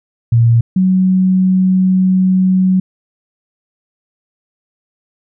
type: tone pair in turn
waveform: sine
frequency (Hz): 116.54 / 186.5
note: A#2 / F#3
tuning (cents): 0 / +14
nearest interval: minor sixth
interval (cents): 814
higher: second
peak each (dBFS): -6 / -8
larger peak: first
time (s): 0.32-0.61 / 0.76-2.8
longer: second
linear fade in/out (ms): 5
effects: none